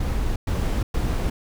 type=noise bursts; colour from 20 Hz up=brown; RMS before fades=-23 dBFS; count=3; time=0-1.3 s; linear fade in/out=5 ms; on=360 ms; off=110 ms; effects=none